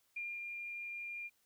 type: tone with ADSR envelope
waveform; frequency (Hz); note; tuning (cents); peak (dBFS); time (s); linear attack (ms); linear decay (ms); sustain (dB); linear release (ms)
sine; 2402; D7; +38; -38; 0.16-1.3; 8; 230; -3; 40
effects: white hiss -75 dBFS RMS until 1.45 s